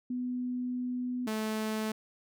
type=tone pair in turn; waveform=sine / sawtooth; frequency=248.9 / 217.4 Hz; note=B3 / A3; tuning=+14 / -21 cents; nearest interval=major second; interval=235 cents; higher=first; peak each=-31 / -27 dBFS; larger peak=second; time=0.1-1.27 / 1.27-1.92 s; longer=first; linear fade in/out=5 ms; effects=none